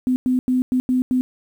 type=tone bursts at uneven times; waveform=sine; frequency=253.8 Hz; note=B3; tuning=47 cents sharp; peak=-15 dBFS; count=6; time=0.07-0.16 / 0.26-0.39 / 0.48-0.62 / 0.72-0.8 / 0.89-1.02 / 1.11-1.21 s; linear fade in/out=0 ms; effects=8-bit